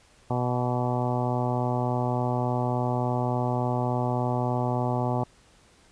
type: harmonic tone with a mistuned harmonic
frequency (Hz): 123.47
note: B2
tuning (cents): 0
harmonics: 1 / 2 / 3 / 4 / 5 / 6 / 7 / 8 / 9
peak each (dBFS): -27 / -31 / -34 / -36 / -33 / -33 / -33 / -39 / -40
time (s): 0.3-5.24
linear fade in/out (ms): 5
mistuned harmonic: 9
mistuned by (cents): +45
effects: pink hiss -58 dBFS RMS until 5.91 s + resampled to 22050 Hz